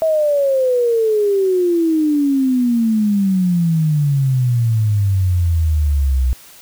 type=exponential sweep; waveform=sine; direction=down; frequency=650 to 62 Hz; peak=-12 dBFS; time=0.02-6.33 s; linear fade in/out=0 ms; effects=white hiss -42 dBFS RMS until 6.61 s